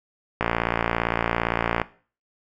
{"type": "click train", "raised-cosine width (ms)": 0.5, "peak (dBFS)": -6, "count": 82, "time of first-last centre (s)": [0.41, 1.816], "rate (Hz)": 57.6, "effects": ["noise-tail reverb RT60 0.4 s tail -17 dB re dry"]}